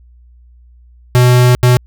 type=tone bursts at uneven times; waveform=square; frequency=124.1 Hz; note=B2; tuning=9 cents sharp; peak=-6 dBFS; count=2; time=1.15-1.55 / 1.63-1.77 s; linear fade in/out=0 ms; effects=added 60 Hz sine -40 dBFS peak until 1.86 s